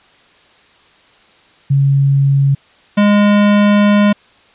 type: tone pair in turn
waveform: sine / square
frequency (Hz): 138.59 / 205.7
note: C#3 / G#3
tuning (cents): 0 / -16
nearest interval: perfect fifth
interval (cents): 684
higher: second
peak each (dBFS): -8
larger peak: neither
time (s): 1.7-2.55 / 2.97-4.13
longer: second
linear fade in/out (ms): 10
effects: white hiss -48 dBFS RMS until 4.54 s + resampled to 8000 Hz